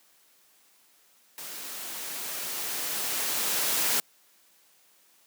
white noise with level ramp, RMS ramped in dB -40 to -25 dBFS, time 1.38-4 s, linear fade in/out 0 ms, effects white hiss -62 dBFS RMS until 5.26 s + high-pass 200 Hz 12 dB/octave

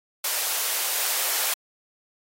white high-pass noise, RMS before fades -25 dBFS, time 0.24-1.54 s, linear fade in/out 5 ms, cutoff 470 Hz, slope 24 dB/octave, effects AAC 48 kbps

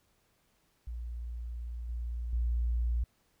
sine tone with level steps, 58.9 Hz, A#1, 19 cents sharp, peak -36 / -33 / -27 dBFS, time 0.87-3.04 s, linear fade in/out 5 ms, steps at 1.89 / 2.33 s, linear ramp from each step 2 ms, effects pink hiss -72 dBFS RMS until 3.4 s

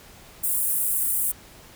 pink high-pass noise, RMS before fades -24 dBFS, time 0.43-1.32 s, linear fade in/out 10 ms, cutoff 8800 Hz, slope 48 dB/octave, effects pink hiss -48 dBFS RMS until 1.75 s

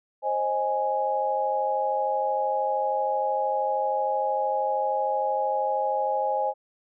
sine chord, Ab major, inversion first, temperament equal with one note detuned, 529.3 / 622.3 / 830.6 Hz, C5 / Eb5 / Ab5, +20 / 0 / 0 cents, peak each -28 / -30 / -25 dBFS, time 0.22-6.54 s, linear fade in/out 50 ms, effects none

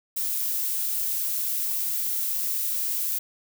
violet noise, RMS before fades -27 dBFS, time 0.16-3.19 s, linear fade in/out 10 ms, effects none

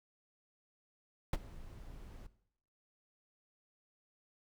brown noise with ADSR envelope, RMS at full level -26 dBFS, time 1.33-2.27 s, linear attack 3 ms, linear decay 30 ms, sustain -24 dB, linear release 7 ms, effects noise-tail reverb RT60 0.7 s tail -17 dB re dry

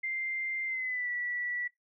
sine tone with pitch glide, 2093 to 1952.8 Hz, C7 to B6, 0 to -20 cents, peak -31 dBFS, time 0.03-1.68 s, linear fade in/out 10 ms, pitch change -120 cents, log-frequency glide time 0.66-1.1 s, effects noise-tail reverb RT60 0.2 s tail -23 dB re dry

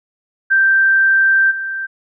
sine tone with level steps, 1568 Hz, G6, in tune, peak -9 / -20 dBFS, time 0.5-1.87 s, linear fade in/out 20 ms, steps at 1.5 s, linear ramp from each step 20 ms, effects none

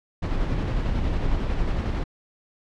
brown noise with tremolo, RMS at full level -23 dBFS, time 0.22-2.04 s, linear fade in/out 10 ms, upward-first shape square, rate 11 Hz, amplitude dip 25%, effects low-pass 4000 Hz 12 dB/octave

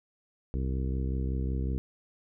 harmonic tone, 65.41 Hz, C2, in tune, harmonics 1 / 2 / 3 / 4 / 5 / 6 / 7, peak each -29 / -35 / -39 / -41 / -43 / -45 / -46 dBFS, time 0.54-1.78 s, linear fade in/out 0 ms, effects none

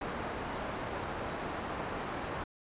white low-pass noise, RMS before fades -38 dBFS, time 0.01-2.44 s, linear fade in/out 5 ms, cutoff 1100 Hz, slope 12 dB/octave, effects resampled to 8000 Hz

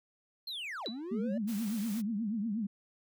triangle linear two-way sweep, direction down then up, 4301 to 209.6 to 594 Hz, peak -36 dBFS, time 0.47-1.38 s, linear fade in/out 5 ms, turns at 0.89 s
sine tone with exponential decay, 3951 Hz, B7, in tune, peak -32 dBFS, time 0.86-1.01 s, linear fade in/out 0 ms, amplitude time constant 32 ms
sine tone with vibrato, 215.8 Hz, A3, 33 cents flat, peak -31 dBFS, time 1.11-2.67 s, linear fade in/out 10 ms, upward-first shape triangle, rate 8.3 Hz, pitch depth 190 cents each way
white noise, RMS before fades -47 dBFS, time 1.47-2.02 s, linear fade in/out 20 ms
effects none

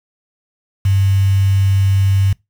sine tone with quantisation, 97.4 Hz, G2, 11 cents flat, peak -10 dBFS, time 0.85-2.33 s, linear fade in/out 5 ms, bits 5, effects noise-tail reverb RT60 0.2 s tail -24 dB re dry

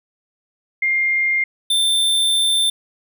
sine / square tone pair in turn, 2114 / 3563 Hz, C7 / A7, +17 / +21 cents, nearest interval major sixth, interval 904 cents, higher second, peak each -15 / -15 dBFS, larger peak neither, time 0.82-1.44 / 1.7-2.7 s, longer second, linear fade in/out 5 ms, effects none

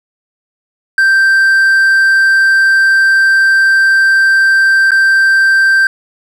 triangle tone with dropouts, 1568 Hz, G6, in tune, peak -4 dBFS, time 0.98-5.87 s, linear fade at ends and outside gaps 2 ms, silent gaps 4.908-4.917 s, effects none

